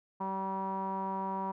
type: tone with low-pass filter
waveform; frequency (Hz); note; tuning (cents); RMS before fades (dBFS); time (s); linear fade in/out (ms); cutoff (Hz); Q
sawtooth; 192.4; G3; -32; -35; 0.2-1.52; 10; 970; 8.9
effects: none